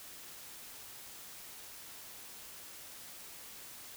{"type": "silence", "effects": ["white hiss -50 dBFS RMS until 3.96 s"]}